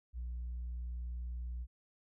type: tone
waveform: sine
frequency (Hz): 60.3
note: B1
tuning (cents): -41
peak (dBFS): -36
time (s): 0.13-1.67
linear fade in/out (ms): 50
effects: tanh soft clip ceiling -36 dBFS